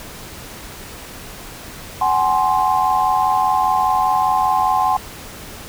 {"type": "tone cluster", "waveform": "sine", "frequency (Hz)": [751, 836, 1050], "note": ["F#5", "G#5", "C6"], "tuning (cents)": [26, 11, 6], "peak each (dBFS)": -18, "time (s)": [2.01, 4.97], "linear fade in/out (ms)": 5, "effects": ["pink hiss -35 dBFS RMS until 5.68 s"]}